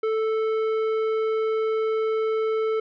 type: tone with tanh clipping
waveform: sine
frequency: 440 Hz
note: A4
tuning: in tune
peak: -23 dBFS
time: 0.03-2.8 s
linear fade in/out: 5 ms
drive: 11 dB
effects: none